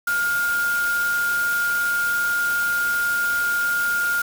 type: tone in noise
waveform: sine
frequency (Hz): 1415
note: F6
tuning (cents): +22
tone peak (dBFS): -19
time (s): 0.07-4.22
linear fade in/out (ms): 5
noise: white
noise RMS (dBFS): -32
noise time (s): 0.07-4.22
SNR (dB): +10
effects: none